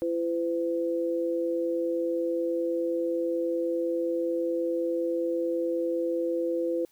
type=tone pair together; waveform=sine; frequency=337.4 / 507.9 Hz; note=E4 / B4; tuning=+40 / +48 cents; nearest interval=perfect fifth; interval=708 cents; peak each=-28 dBFS; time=0.02-6.85 s; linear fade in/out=0 ms; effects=white hiss -65 dBFS RMS until 6.91 s